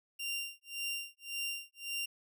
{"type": "tone with tremolo", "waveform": "sawtooth", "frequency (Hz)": 2779, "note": "F7", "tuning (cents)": -9, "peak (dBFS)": -31, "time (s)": [0.19, 2.06], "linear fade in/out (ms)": 10, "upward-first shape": "sine", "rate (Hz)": 1.8, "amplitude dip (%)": 100, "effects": []}